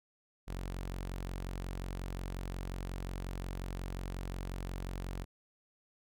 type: tone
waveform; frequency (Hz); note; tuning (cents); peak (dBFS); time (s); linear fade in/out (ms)
sawtooth; 45.58; F#1; -25; -34; 0.47-5.25; 20
effects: none